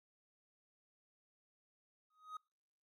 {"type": "tone with exponential growth", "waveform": "triangle", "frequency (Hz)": 1255, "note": "D#6", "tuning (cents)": 15, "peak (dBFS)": -39, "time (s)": [2.1, 2.37], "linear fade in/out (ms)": 5, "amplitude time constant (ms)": 57, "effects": ["noise-tail reverb RT60 0.3 s tail -26 dB re dry", "Opus 48 kbps"]}